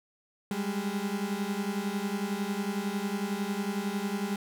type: beating tone pair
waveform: 35% pulse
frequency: 196 / 207 Hz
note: G3 / G#3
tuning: 0 / -5 cents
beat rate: 11 Hz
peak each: -31 dBFS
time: 0.51-4.36 s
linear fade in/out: 2 ms
effects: none